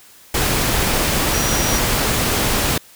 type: tone in noise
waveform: sine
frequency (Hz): 5790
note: F#8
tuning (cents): -38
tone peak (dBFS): -24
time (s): 1.33-1.79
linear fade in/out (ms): 5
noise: pink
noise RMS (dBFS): -18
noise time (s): 0.34-2.78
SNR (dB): -9
effects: white hiss -46 dBFS RMS until 2.95 s